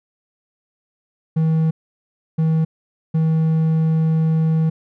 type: tone bursts at uneven times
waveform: triangle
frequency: 160 Hz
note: D#3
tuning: 49 cents sharp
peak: -12 dBFS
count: 3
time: 1.36-1.71 / 2.38-2.65 / 3.14-4.7 s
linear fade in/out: 10 ms
effects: none